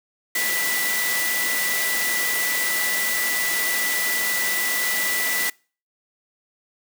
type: tone in noise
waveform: sine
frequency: 1975.5 Hz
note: B6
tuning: in tune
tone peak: -24 dBFS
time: 0.35-5.5 s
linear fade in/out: 5 ms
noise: white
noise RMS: -25 dBFS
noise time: 0.35-5.5 s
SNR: -2 dB
effects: noise-tail reverb RT60 0.4 s tail -26 dB re dry + high-pass 200 Hz 12 dB/octave